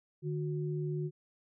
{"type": "tone pair together", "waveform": "sine", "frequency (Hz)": [150.49, 364.6], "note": ["D3", "F#4"], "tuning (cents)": [43, -25], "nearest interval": "octave + minor third", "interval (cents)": 1532, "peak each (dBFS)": [-33, -38], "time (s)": [0.22, 1.11], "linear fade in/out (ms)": 50, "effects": []}